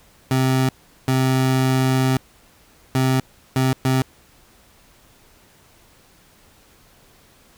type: tone bursts at uneven times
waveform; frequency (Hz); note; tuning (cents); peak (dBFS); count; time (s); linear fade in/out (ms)
25% pulse; 130.81; C3; 0; -12; 5; 0.31-0.69 / 1.08-2.17 / 2.95-3.2 / 3.56-3.73 / 3.85-4.02; 2
effects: pink hiss -53 dBFS RMS until 7.57 s